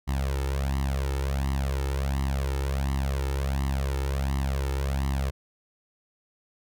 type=tone with flanger; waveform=sawtooth; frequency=68 Hz; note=C#2; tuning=33 cents flat; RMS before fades=-27 dBFS; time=0.07-5.31 s; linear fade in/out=20 ms; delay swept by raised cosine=0.99 to 2.29 ms; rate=1.4 Hz; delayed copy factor=+0.85; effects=none